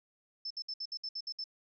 sine tone bursts, 5274 Hz, E8, in tune, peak -36 dBFS, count 9, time 0.45-1.441 s, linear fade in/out 5 ms, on 55 ms, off 62 ms, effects none

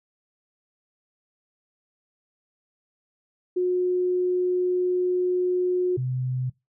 sine tone pair in turn, 362.1 / 127.73 Hz, F#4 / C3, -37 / -41 cents, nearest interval octave + tritone, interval 1804 cents, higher first, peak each -20 / -24 dBFS, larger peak first, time 3.56-5.97 / 5.97-6.5 s, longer first, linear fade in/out 10 ms, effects noise-tail reverb RT60 0.2 s tail -21 dB re dry

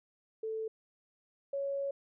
sine tone pair in turn, 441.3 / 556 Hz, A4 / C#5, +5 / +5 cents, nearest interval major third, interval 400 cents, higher second, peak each -34 / -32 dBFS, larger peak second, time 0.43-0.68 / 1.53-1.91 s, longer second, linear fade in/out 5 ms, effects none

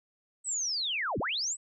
sine linear two-way sweep, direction down then up, 8190 to 53.3 to 8190 Hz, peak -29 dBFS, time 0.44-1.57 s, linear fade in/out 50 ms, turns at 1.19 s, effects none

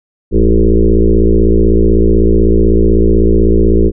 sine tone with frequency modulation, 196 Hz, G3, in tune, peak -6 dBFS, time 0.31-3.92 s, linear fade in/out 50 ms, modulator 56 Hz, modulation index 4.2, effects none

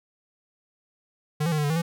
square tone with pitch steps, 151 / 169.8 / 153.6 / 149.1 / 144.5 / 161 / 168.5 Hz, D3 / F3 / D#3 / D3 / D3 / E3 / E3, +48 / -48 / -22 / +27 / -28 / -41 / +38 cents, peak -23 dBFS, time 1.4-1.82 s, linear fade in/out 10 ms, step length 60 ms, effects none

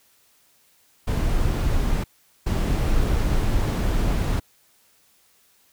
brown noise bursts at uneven times, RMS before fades -21 dBFS, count 2, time 1.07-2.04 / 2.46-4.4 s, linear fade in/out 10 ms, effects white hiss -60 dBFS RMS until 5.72 s

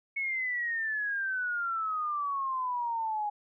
sine exponential sweep, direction down, 2212 to 824 Hz, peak -29 dBFS, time 0.16-3.3 s, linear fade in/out 10 ms, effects none

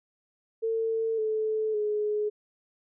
sine tone with pitch steps, 449.6 / 435 / 420.9 Hz, A4 / A4 / G#4, +37 / -20 / +23 cents, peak -25 dBFS, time 0.62-2.3 s, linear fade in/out 20 ms, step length 560 ms, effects none

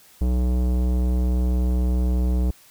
sine tone with tanh clipping, 61.74 Hz, B1, in tune, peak -20 dBFS, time 0.21-2.51 s, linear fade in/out 5 ms, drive 17 dB, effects white hiss -52 dBFS RMS until 2.7 s

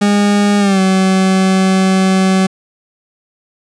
40% pulse tone with pitch glide, 204.3 to 189.52 Hz, G#3 to F#3, -28 to +42 cents, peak -8 dBFS, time 0.01-2.47 s, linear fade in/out 10 ms, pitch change -130 cents, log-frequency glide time 0.59-0.8 s, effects resampled to 22050 Hz

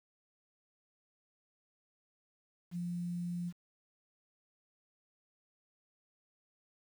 sine tone with quantisation, 174.61 Hz, F3, in tune, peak -35 dBFS, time 2.71-3.53 s, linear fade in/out 50 ms, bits 10, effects none

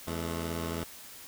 10% pulse tone pair together, 83.1 / 215.4 Hz, E2 / A3, +15 / -37 cents, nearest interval octave + major third, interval 1648 cents, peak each -25 / -32 dBFS, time 0.07-0.84 s, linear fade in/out 5 ms, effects white hiss -48 dBFS RMS until 1.27 s

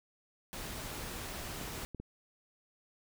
pink noise, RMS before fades -42 dBFS, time 0.53-1.85 s, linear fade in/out 0 ms
clicks, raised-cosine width 3 ms, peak -30 dBFS, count 3, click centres 1.614 / 1.947 / 2 s
effects none

